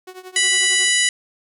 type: tone with tremolo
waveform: sawtooth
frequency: 370 Hz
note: F#4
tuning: in tune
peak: -28 dBFS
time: 0.07-0.89 s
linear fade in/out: 5 ms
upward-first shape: triangle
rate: 11 Hz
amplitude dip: 90%
type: harmonic tone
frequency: 985 Hz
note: B5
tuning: 5 cents flat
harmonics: 2 / 3 / 4 / 5 / 6 / 7 / 8 / 9 / 10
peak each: -19 / -21 / -25 / -29 / -30 / -21 / -32 / -27 / -24 dBFS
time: 0.36-1.09 s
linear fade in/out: 2 ms
effects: none